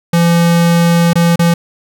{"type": "tone with dropouts", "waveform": "square", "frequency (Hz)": 170, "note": "F3", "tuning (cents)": -46, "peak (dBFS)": -8, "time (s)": [0.13, 1.54], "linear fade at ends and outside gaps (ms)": 5, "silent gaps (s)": [[1.133, 1.155], [1.359, 1.392]], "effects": []}